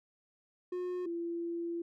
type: tone pair in turn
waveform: triangle / sine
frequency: 360 / 339.8 Hz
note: F#4 / F4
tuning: -47 / -47 cents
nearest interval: minor second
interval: 100 cents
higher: first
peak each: -32 / -34 dBFS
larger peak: first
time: 0.72-1.06 / 1.06-1.82 s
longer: second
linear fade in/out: 5 ms
effects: none